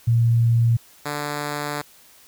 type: tone pair in turn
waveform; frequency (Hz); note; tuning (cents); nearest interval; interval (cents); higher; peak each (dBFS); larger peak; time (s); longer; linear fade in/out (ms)
sine / 5% pulse; 116.54 / 146.83; A#2 / D3; 0 / 0; major third; 400; second; -14 / -14; neither; 0.07-0.77 / 1.05-1.82; second; 10
effects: white hiss -51 dBFS RMS until 2.27 s